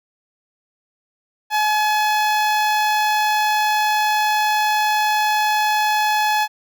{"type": "tone with notch filter", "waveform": "sawtooth", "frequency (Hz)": 850, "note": "G#5", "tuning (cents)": 40, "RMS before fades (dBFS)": -18, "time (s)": [1.5, 6.48], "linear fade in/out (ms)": 50, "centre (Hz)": 8700, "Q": 1.1, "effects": []}